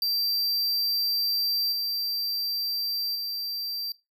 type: tone with level steps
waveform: square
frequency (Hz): 4699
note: D8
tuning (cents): 0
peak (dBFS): -24 / -27 / -30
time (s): 0.02-3.92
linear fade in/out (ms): 2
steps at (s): 1.72 / 3.15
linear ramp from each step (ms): 5
effects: noise-tail reverb RT60 0.2 s tail -17 dB re dry